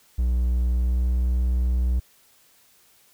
triangle tone with pitch glide, 60.9 to 61.71 Hz, B1 to B1, -24 to -1 cents, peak -17 dBFS, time 0.18-2 s, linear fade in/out 10 ms, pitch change +23 cents, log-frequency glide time 0.8-1.01 s, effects white hiss -58 dBFS RMS until 3.13 s

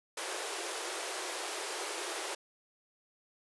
pink high-pass noise, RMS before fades -38 dBFS, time 0.17-2.35 s, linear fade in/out 5 ms, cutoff 330 Hz, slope 96 dB/octave, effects resampled to 24000 Hz

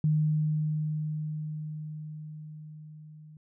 sine tone with level ramp, 153.5 Hz, D#3, 23 cents flat, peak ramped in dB -21 to -47 dBFS, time 0.04-3.37 s, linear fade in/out 2 ms, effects none

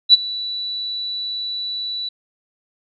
sine tone with ADSR envelope, 3951 Hz, B7, in tune, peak -3 dBFS, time 0.09-2.09 s, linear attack 45 ms, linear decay 22 ms, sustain -20 dB, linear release 6 ms, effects none

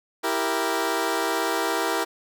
15% pulse chord, E diminished, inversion none, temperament equal, 329.6 / 392 / 466.2 Hz, E4 / G4 / Bb4, 0 / 0 / 0 cents, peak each -21 dBFS, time 0.23-2.05 s, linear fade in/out 20 ms, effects none

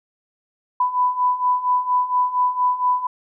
sine beating tone pair, 993 / 997.3 Hz, B5 / B5, +9 / +17 cents, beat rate 4.3 Hz, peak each -22 / -18 dBFS, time 0.8-3.07 s, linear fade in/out 5 ms, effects none

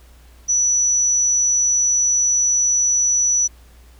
sine tone, 5920 Hz, F#8, in tune, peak -14 dBFS, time 0.48-3.48 s, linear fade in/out 20 ms, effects added 60 Hz sine -44 dBFS peak until 3.99 s + pink hiss -53 dBFS RMS until 3.99 s

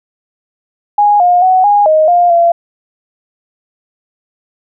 sine tone with pitch steps, 826 / 712 / 745 / 821 / 624 / 703 / 683 Hz, G#5 / F5 / F#5 / G#5 / D#5 / F5 / F5, -10 / +33 / +12 / -20 / +5 / +11 / -39 cents, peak -5 dBFS, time 0.98-2.52 s, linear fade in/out 5 ms, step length 220 ms, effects none

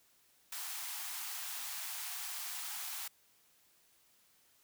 white high-pass noise, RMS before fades -42 dBFS, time 0.52-3.08 s, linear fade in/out 5 ms, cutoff 700 Hz, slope 96 dB/octave, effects white hiss -69 dBFS RMS until 4.63 s

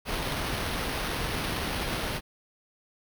pink noise with sample-and-hold, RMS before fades -31 dBFS, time 0.05-2.21 s, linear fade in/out 50 ms, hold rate 7350 Hz, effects none

